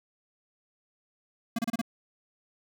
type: tone bursts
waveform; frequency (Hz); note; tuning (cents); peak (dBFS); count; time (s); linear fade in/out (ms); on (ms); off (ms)
square; 230; A#3; -23; -27; 5; 1.56-1.815; 5; 27; 30
effects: none